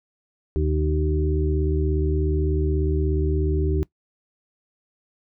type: harmonic tone with a mistuned harmonic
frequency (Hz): 76.6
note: D#2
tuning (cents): -27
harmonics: 1 / 2 / 4 / 5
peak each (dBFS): -21 / -28 / -29 / -26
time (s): 0.56-3.83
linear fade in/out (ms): 0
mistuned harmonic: 1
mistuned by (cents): -19
effects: noise-tail reverb RT60 0.1 s tail -20 dB re dry